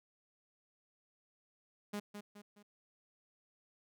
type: tone with echo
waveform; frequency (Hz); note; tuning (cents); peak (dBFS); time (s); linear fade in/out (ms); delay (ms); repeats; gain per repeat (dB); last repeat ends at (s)
sawtooth; 206; G#3; -14; -34; 1.93-2; 10; 210; 3; -7; 2.63
effects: none